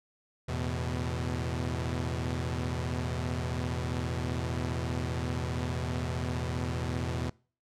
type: chord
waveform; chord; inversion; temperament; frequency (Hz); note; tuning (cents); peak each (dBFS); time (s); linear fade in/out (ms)
sawtooth; E suspended fourth; none; equal with one note detuned; 82.41 / 110 / 125.12; E2 / A2 / B2; 0 / 0 / +23; -30 / -35 / -30; 0.48-7.3; 10
effects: noise-tail reverb RT60 0.4 s tail -24 dB re dry + low-pass 8000 Hz 12 dB/octave